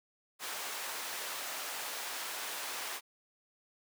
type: high-pass noise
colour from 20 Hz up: pink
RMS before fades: -40 dBFS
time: 0.39-3.01 s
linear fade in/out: 50 ms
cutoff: 760 Hz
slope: 12 dB/octave
effects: none